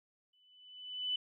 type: tone with exponential growth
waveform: sine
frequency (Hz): 2996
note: F#7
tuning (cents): +21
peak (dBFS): -30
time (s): 0.33-1.16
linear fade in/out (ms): 5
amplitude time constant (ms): 180
effects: none